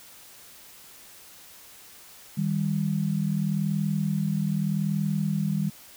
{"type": "tone pair together", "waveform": "sine", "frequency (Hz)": [157.1, 197.93], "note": ["D#3", "G3"], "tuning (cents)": [17, 17], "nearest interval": "major third", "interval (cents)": 400, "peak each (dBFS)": -26, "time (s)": [2.37, 5.7], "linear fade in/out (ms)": 10, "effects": ["white hiss -49 dBFS RMS until 5.96 s"]}